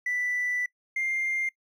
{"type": "tone pair in turn", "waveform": "triangle", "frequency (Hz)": [1978, 2106], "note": ["B6", "C7"], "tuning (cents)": [2, 11], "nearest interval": "minor second", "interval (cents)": 109, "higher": "second", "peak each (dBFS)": -23, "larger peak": "neither", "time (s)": [[0.06, 0.66], [0.96, 1.49]], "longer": "first", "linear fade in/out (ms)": 5, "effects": ["noise-tail reverb RT60 0.1 s tail -24 dB re dry", "tanh soft clip ceiling -21 dBFS"]}